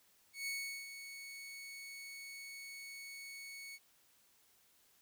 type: tone with ADSR envelope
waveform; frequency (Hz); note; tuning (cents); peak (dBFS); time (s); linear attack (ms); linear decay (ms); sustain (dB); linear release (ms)
sawtooth; 2217; C#7; 0; -34; 0.33-3.79; 140; 390; -10; 45
effects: white hiss -70 dBFS RMS until 5.01 s